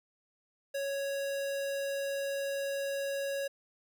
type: tone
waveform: square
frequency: 554.4 Hz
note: C#5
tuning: in tune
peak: -33 dBFS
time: 0.74-3.48 s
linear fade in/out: 10 ms
effects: none